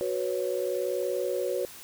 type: chord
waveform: sine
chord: F# suspended fourth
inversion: none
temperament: equal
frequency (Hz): 370 / 493.9 / 554.4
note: F#4 / B4 / C#5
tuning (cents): 0 / 0 / 0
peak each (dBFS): -31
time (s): 0.01-1.65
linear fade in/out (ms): 0
effects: white hiss -46 dBFS RMS until 1.83 s